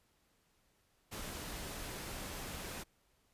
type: noise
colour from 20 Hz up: pink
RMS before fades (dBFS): -44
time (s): 1.11-2.84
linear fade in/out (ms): 20
effects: pink hiss -74 dBFS RMS until 3.33 s + resampled to 32000 Hz